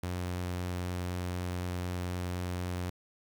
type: tone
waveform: sawtooth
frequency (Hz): 89.6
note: F2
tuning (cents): +45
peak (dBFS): -29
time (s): 0.03-2.9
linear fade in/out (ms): 5
effects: 10-bit